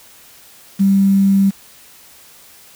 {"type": "tone with quantisation", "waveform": "sine", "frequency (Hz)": 196, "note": "G3", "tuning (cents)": 0, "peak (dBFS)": -9, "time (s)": [0.79, 1.51], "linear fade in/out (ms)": 20, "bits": 6, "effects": ["white hiss -44 dBFS RMS until 2.75 s"]}